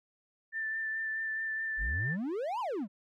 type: tone with vibrato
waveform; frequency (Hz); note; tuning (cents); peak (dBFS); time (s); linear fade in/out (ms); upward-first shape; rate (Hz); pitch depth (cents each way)
sine; 1774; A6; +14; -32; 0.52-2.17; 50; sine; 4.7; 16
type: exponential two-way sweep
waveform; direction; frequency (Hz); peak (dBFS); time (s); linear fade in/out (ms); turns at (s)
triangle; up then down; 41.2 to 1046.5 to 178.8; -30; 1.77-2.88; 50; 2.6
effects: none